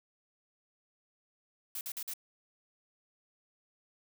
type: noise bursts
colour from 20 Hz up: blue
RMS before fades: -39 dBFS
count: 4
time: 1.75-2.137 s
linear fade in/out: 2 ms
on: 60 ms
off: 49 ms
effects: none